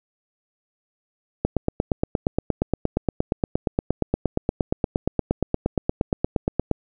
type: click train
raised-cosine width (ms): 2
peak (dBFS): -6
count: 46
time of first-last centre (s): 1.45-6.713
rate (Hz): 8.55
effects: none